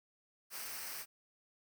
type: noise with comb filter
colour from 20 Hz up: white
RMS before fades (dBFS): -44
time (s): 0.5-1.06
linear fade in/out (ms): 50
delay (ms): 0.28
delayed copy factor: -0.55
effects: none